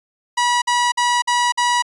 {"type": "tone bursts", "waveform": "sawtooth", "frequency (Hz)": 970, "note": "B5", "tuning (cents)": -31, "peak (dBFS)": -11, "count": 5, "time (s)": [0.37, 1.824], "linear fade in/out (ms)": 10, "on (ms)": 250, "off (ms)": 51, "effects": ["resampled to 22050 Hz"]}